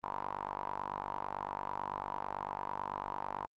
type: tone with band-pass filter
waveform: sawtooth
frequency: 49 Hz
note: G1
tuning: in tune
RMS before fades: -40 dBFS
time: 0.03-3.46 s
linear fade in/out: 0 ms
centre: 950 Hz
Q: 6.4
effects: Opus 24 kbps